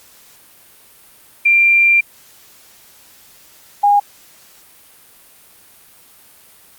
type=tone pair in turn; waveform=sine; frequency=2375 / 816.3 Hz; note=D7 / G#5; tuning=+19 / -30 cents; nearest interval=octave + tritone; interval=1849 cents; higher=first; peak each=-8 dBFS; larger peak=neither; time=1.45-2.01 / 3.83-4 s; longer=first; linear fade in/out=10 ms; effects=white hiss -46 dBFS RMS until 6.78 s + Opus 48 kbps